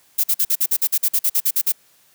violet noise bursts, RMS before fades -17 dBFS, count 15, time 0.18-1.722 s, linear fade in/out 10 ms, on 58 ms, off 48 ms, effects white hiss -56 dBFS RMS until 2.14 s + high-pass 80 Hz 12 dB/octave

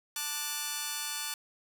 5% pulse chord, D major, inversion second, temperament just, 881 / 1174.7 / 1468.3 Hz, A5 / D6 / F#6, +2 / 0 / -14 cents, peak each -27 dBFS, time 0.16-1.34 s, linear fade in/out 2 ms, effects none

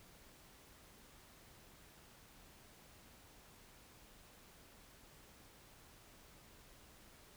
silence, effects pink hiss -62 dBFS RMS until 7.36 s

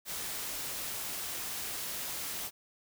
white noise, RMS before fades -38 dBFS, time 0.05-2.51 s, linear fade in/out 50 ms, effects none

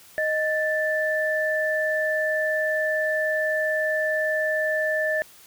sine tone pair together, 622.3 / 1762.6 Hz, D#5 / A6, 0 / +3 cents, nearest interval octave + tritone, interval 1803 cents, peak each -24 dBFS, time 0.18-5.22 s, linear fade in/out 0 ms, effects white hiss -50 dBFS RMS until 5.46 s

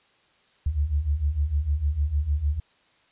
sine beating tone pair, 69.3 / 75.9 Hz, C#2 / D#2, 0 / -42 cents, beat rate 6.6 Hz, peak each -27 / -23 dBFS, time 0.66-2.6 s, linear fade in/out 5 ms, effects white hiss -62 dBFS RMS until 3.11 s + resampled to 8000 Hz

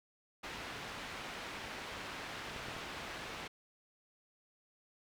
white low-pass noise, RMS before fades -45 dBFS, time 0.43-3.48 s, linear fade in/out 10 ms, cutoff 2600 Hz, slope 12 dB/octave
clicks, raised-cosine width 2 ms, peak -33 dBFS, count 3, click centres 2.563 / 2.685 / 2.765 s
effects none

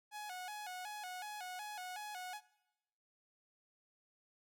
sawtooth tone with vibrato, 784 Hz, G5, in tune, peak -40 dBFS, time 0.11-2.41 s, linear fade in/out 50 ms, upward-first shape square, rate 2.7 Hz, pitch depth 120 cents each way, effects noise-tail reverb RT60 1.0 s tail -21 dB re dry

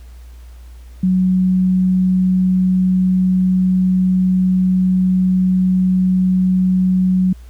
sine tone, 185 Hz, F#3, in tune, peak -11 dBFS, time 1.03-7.33 s, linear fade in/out 5 ms, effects added 60 Hz sine -34 dBFS peak until 7.49 s + pink hiss -52 dBFS RMS until 7.49 s

